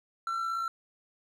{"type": "tone with amplitude modulation", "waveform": "triangle", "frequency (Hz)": 1349, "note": "E6", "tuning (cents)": 40, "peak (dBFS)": -26, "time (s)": [0.27, 0.68], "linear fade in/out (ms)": 2, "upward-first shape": "sine", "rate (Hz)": 57.4, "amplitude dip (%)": 40, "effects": []}